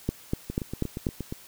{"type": "two click trains", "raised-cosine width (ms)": 3, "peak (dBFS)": [-19, -12], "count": [8, 5], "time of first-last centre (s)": [[0.5, 1.324], [0.09, 1.068]], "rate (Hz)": [8.49, 4.09], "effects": ["white hiss -50 dBFS RMS until 1.47 s"]}